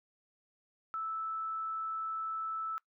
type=tone; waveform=sine; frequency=1314 Hz; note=E6; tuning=6 cents flat; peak=-34 dBFS; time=0.94-2.78 s; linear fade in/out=0 ms; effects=noise-tail reverb RT60 0.1 s tail -22 dB re dry